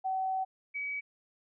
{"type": "tone pair in turn", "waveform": "sine", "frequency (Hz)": [759, 2274], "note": ["F#5", "C#7"], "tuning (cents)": [44, 44], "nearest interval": "octave + perfect fifth", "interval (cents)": 1900, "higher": "second", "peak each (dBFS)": [-29, -33], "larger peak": "first", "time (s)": [[0.04, 0.45], [0.74, 1.01]], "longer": "first", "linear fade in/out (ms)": 20, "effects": []}